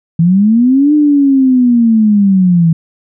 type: linear two-way sweep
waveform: sine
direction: up then down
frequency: 160.6 to 302.3 to 160.6 Hz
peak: -5 dBFS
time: 0.19-2.73 s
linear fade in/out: 5 ms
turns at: 0.94 s
effects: none